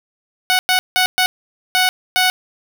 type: tone bursts at uneven times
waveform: 10% pulse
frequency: 740 Hz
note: F#5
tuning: in tune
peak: -4 dBFS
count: 6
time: 0.5-0.59 / 0.69-0.79 / 0.96-1.06 / 1.18-1.26 / 1.75-1.89 / 2.16-2.3 s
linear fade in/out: 0 ms
effects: none